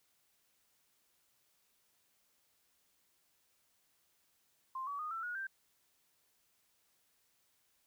sine tone with pitch steps, 1049 / 1137.4 / 1233.1 / 1337 / 1449.6 / 1571.7 Hz, C6 / C#6 / D#6 / E6 / F#6 / G6, +4 / +44 / -16 / +24 / -36 / +4 cents, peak -38 dBFS, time 4.75-5.47 s, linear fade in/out 5 ms, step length 120 ms, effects white hiss -75 dBFS RMS until 7.86 s

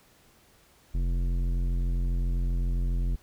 triangle tone with tanh clipping, 43.77 Hz, F1, 5 cents sharp, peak -26 dBFS, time 0.94-3.16 s, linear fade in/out 10 ms, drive 17 dB, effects pink hiss -60 dBFS RMS until 3.22 s

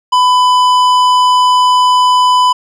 sine tone with tanh clipping, 1000 Hz, B5, 21 cents sharp, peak -8 dBFS, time 0.12-2.53 s, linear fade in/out 10 ms, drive 13 dB, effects none

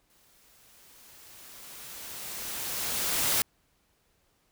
white noise with exponential growth, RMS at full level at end -25 dBFS, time 0.1-3.42 s, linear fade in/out 1 ms, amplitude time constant 720 ms, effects pink hiss -70 dBFS RMS until 4.51 s

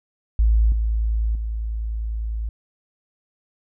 sine tone with level steps, 55 Hz, A1, in tune, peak -13 / -18 / -23 dBFS, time 0.39-2.49 s, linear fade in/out 0 ms, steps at 0.72 / 1.35 s, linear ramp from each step 2 ms, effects none

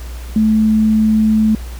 sine tone, 217.5 Hz, A3, 20 cents flat, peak -9 dBFS, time 0.36-1.55 s, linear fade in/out 2 ms, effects added 60 Hz sine -25 dBFS peak until 1.79 s + pink hiss -38 dBFS RMS until 1.79 s

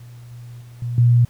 sine tone with level steps, 120 Hz, B2, 49 cents flat, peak -37 / -34 / -38 / -22 / -10 dBFS, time 0-1.25 s, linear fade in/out 5 ms, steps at 0.31 / 0.61 / 0.82 / 0.98 s, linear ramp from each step 2 ms, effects pink hiss -53 dBFS RMS until 1.29 s

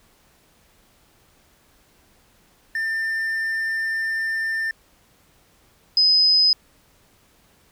triangle / sine tone pair in turn, 1794 / 5036 Hz, A6 / D#8, +33 / +20 cents, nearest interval octave + tritone, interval 1787 cents, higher second, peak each -20 / -13 dBFS, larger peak second, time 2.75-4.71 / 5.97-6.53 s, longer first, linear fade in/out 2 ms, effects pink hiss -58 dBFS RMS until 7.71 s

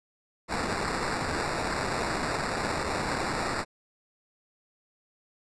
blue noise with sample-and-hold, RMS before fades -30 dBFS, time 0.48-3.65 s, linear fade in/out 50 ms, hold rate 3150 Hz, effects resampled to 22050 Hz

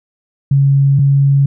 sine tone pair in turn, 138.59 / 139.15 Hz, C#3 / C#3, 0 / +7 cents, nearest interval unison, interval 7 cents, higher second, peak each -7 dBFS, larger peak neither, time 0.51-0.99 / 0.99-1.46 s, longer first, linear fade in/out 5 ms, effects none

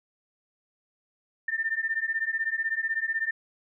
sine beating tone pair, 1790 / 1806 Hz, A6 / A6, +29 / +45 cents, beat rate 16 Hz, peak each -29 dBFS, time 1.48-3.31 s, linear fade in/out 5 ms, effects none

